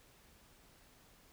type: silence
effects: pink hiss -64 dBFS RMS until 1.32 s